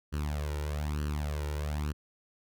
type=tone with flanger; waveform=sawtooth; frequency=74.3 Hz; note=D2; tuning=21 cents sharp; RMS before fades=-33 dBFS; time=0.12-1.93 s; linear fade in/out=20 ms; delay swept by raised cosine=0.67 to 2.17 ms; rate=1.1 Hz; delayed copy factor=+0.8; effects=none